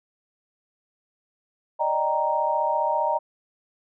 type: chord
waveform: sine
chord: Eb major seventh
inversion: third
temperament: equal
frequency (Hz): 587.3 / 622.3 / 784 / 932.3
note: D5 / Eb5 / G5 / Bb5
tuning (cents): 0 / 0 / 0 / 0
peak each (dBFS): -29 / -27 / -29 / -23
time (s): 1.79-3.19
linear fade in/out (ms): 20
effects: none